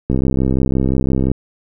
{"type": "click train", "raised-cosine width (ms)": 3, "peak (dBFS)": -4, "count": 81, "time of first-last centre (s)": [0.1, 1.316], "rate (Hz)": 65.8, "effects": []}